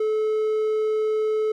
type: tone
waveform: triangle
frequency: 432.6 Hz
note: A4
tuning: 29 cents flat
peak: -18 dBFS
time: 0-1.52 s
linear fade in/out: 5 ms
effects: none